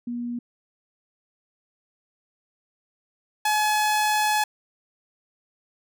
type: tone pair in turn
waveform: sine / sawtooth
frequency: 240 / 849.8 Hz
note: B3 / G#5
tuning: -49 / +40 cents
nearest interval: octave + minor seventh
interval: 2189 cents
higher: second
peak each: -27 / -16 dBFS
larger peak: second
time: 0.07-0.39 / 3.45-4.44 s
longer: second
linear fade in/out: 5 ms
effects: none